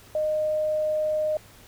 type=tone; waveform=sine; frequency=615 Hz; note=D#5; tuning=20 cents flat; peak=-22 dBFS; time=0.15-1.37 s; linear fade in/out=2 ms; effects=added 103 Hz sine -55 dBFS peak until 1.67 s + pink hiss -51 dBFS RMS until 1.67 s